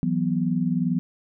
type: chord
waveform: sine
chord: E suspended second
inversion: none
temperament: equal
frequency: 164.81 / 185 / 246.9 Hz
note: E3 / F#3 / B3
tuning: 0 / 0 / 0 cents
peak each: -25 dBFS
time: 0.03-0.99 s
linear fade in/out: 0 ms
effects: none